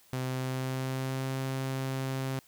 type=tone with pitch glide; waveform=sawtooth; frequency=129.1 to 132.88 Hz; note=C3 to C3; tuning=-23 to +27 cents; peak=-27 dBFS; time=0.13-2.39 s; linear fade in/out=0 ms; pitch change=+50 cents; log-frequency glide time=0.23-1.35 s; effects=white hiss -61 dBFS RMS until 2.47 s